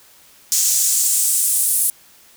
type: noise with high-pass filter sweep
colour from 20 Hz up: pink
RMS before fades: -17 dBFS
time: 0.52-1.9 s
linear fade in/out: 0 ms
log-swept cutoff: 6500 to 10000 Hz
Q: 2.3
effects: white hiss -49 dBFS RMS until 2.36 s